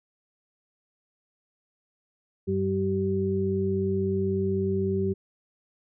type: harmonic tone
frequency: 96.3 Hz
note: G2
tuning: 30 cents flat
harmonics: 1 / 2 / 4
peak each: -30 / -28 / -26 dBFS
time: 2.47-5.14 s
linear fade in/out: 20 ms
effects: none